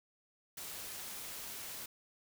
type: noise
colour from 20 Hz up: white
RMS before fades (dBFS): -45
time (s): 0.57-1.86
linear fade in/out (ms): 5
effects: none